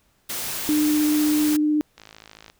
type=noise; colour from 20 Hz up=white; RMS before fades=-29 dBFS; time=0.29-1.57 s; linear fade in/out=10 ms
type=tone with vibrato; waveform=sine; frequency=301.6 Hz; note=D4; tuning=46 cents sharp; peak=-17 dBFS; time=0.69-1.81 s; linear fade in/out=0 ms; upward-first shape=sine; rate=16 Hz; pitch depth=10 cents each way
type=click train; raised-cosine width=0.2 ms; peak=-25 dBFS; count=29; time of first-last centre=1.98-2.499 s; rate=53.9 Hz
effects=pink hiss -64 dBFS RMS until 2.59 s

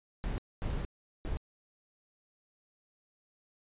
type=noise bursts at uneven times; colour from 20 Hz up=brown; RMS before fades=-34 dBFS; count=3; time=0.24-0.38 / 0.62-0.85 / 1.25-1.37 s; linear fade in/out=0 ms; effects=resampled to 8000 Hz

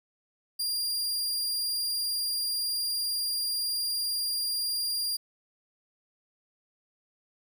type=tone; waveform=sawtooth; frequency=4793 Hz; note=D8; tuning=34 cents sharp; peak=-25 dBFS; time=0.59-5.17 s; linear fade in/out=10 ms; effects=11-bit

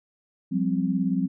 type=chord; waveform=sine; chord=F suspended second; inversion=none; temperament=equal with one note detuned; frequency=178.18 / 196 / 261.6 Hz; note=F3 / G3 / C4; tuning=+35 / 0 / 0 cents; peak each=-26 dBFS; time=0.51-1.28 s; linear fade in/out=20 ms; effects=none

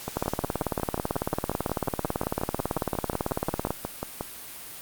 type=two click trains; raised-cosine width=1 ms; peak=-11 / -15 dBFS; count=65 / 24; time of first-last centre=0.17-3.706 / 0.08-4.209 s; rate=18.1 / 5.57 Hz; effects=white hiss -41 dBFS RMS until 4.81 s + Opus 48 kbps

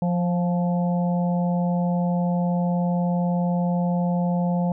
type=harmonic tone with a mistuned harmonic; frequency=176.1 Hz; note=F3; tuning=15 cents sharp; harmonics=1 / 3 / 4 / 5; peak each=-20 / -30 / -32 / -34 dBFS; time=0.02-4.72 s; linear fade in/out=2 ms; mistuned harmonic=5; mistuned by=-25 cents; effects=none

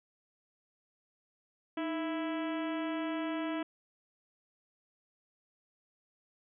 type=harmonic tone with a mistuned harmonic; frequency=330 Hz; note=E4; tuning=2 cents sharp; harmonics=1 / 2 / 3 / 4 / 5 / 6 / 7 / 8 / 9 / 10; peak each=-34 / -40 / -44 / -46 / -48 / -50 / -51 / -52 / -53 / -54 dBFS; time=1.77-3.63 s; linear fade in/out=5 ms; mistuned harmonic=1; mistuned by=-89 cents; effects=none

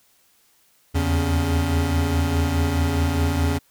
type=tone cluster; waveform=square; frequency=78.5 / 83.3 / 140 / 280.2 Hz; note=D#2 / E2 / C#3 / C#4; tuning=+16 / +19 / +18 / +19 cents; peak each=-29 / -21 / -30 / -27 dBFS; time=0.94-3.59 s; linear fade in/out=20 ms; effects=white hiss -60 dBFS RMS until 3.7 s

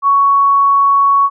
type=tone; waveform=sine; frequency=1115 Hz; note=C#6; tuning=10 cents sharp; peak=-7 dBFS; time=0.02-1.3 s; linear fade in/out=50 ms; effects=none

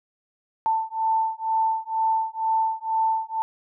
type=beating tone pair; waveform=sine; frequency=888 / 890.1 Hz; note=A5 / A5; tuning=+16 / +20 cents; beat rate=2.1 Hz; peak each=-24 dBFS; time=0.66-3.42 s; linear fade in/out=0 ms; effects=none

